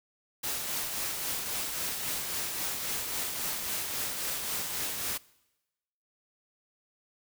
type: noise with tremolo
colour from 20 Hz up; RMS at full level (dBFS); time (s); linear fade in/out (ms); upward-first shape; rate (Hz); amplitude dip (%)
white; -32; 0.43-5.18; 10; triangle; 3.7; 40
effects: noise-tail reverb RT60 1.0 s tail -23 dB re dry